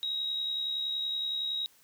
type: tone with amplitude modulation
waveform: sine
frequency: 3810 Hz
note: A#7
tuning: 37 cents sharp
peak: -28 dBFS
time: 0.03-1.66 s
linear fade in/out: 0 ms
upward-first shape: sine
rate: 70.7 Hz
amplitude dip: 40%
effects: white hiss -62 dBFS RMS until 1.83 s